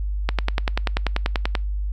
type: click train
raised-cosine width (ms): 0.3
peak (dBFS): -5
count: 14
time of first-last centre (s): 0.29-1.552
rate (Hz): 10.3
effects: noise-tail reverb RT60 0.3 s tail -26 dB re dry + added 50 Hz sine -22 dBFS peak until 1.92 s